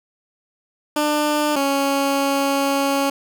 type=tone pair in turn; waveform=15% pulse; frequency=298.5 / 277.2 Hz; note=D4 / C#4; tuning=+28 / 0 cents; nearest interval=minor second; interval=128 cents; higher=first; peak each=-11 dBFS; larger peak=neither; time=0.96-1.56 / 1.56-3.1 s; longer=second; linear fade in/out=5 ms; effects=none